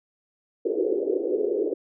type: band-pass noise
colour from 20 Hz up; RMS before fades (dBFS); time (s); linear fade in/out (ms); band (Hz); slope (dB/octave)
pink; -25; 0.65-1.74; 10; 350 to 470; 48
effects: none